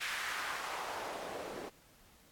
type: noise with band-pass filter sweep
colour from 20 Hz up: white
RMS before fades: -41 dBFS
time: 0-1.7 s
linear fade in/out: 20 ms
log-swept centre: 2000 to 370 Hz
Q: 1.7
effects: pink hiss -63 dBFS RMS until 2.31 s + AAC 64 kbps